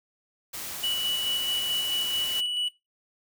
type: noise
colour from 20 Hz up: white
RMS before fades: -36 dBFS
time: 0.53-2.41 s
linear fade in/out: 10 ms
type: tone with tremolo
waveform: triangle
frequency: 2949 Hz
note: F#7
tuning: 6 cents flat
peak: -23 dBFS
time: 0.83-2.69 s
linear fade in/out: 10 ms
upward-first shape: square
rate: 4.6 Hz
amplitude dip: 25%
effects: noise-tail reverb RT60 0.2 s tail -18 dB re dry